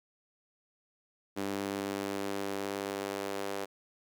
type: tone with high-pass filter sweep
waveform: sawtooth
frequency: 99.1 Hz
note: G2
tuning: 19 cents sharp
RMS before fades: -36 dBFS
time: 1.36-3.66 s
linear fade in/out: 20 ms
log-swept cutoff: 280 to 440 Hz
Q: 1.6
effects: none